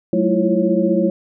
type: tone cluster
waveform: sine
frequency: 186.4 / 215.8 / 328.3 / 343.5 / 548 Hz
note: F#3 / A3 / E4 / F4 / C#5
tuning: +13 / -33 / -7 / -29 / -20 cents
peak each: -20 dBFS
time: 0.13-1.1 s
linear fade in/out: 2 ms
effects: none